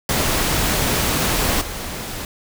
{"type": "noise with level steps", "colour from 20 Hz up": "pink", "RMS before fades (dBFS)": [-19, -29], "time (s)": [0.09, 2.25], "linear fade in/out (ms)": 2, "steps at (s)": 1.61, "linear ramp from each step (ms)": 5, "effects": []}